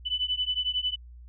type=beating tone pair; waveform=sine; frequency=2988 / 2999 Hz; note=F#7 / F#7; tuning=+16 / +23 cents; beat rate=11 Hz; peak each=-29 dBFS; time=0.05-0.96 s; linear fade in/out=20 ms; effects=added 60 Hz sine -44 dBFS peak until 1.28 s